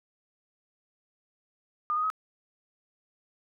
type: tone with pitch steps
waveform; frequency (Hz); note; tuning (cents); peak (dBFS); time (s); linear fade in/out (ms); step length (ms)
sine; 1214 / 1242.4 / 1271.4; D#6 / D#6 / D#6; -43 / -3 / +37; -25; 1.9-2.101; 0; 67
effects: none